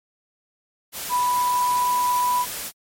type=tone in noise; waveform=sine; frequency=987.8 Hz; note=B5; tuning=in tune; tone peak=-18 dBFS; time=1.09-2.46 s; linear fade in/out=50 ms; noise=white; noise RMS=-31 dBFS; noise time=0.92-2.72 s; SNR=+10 dB; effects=MP3 64 kbps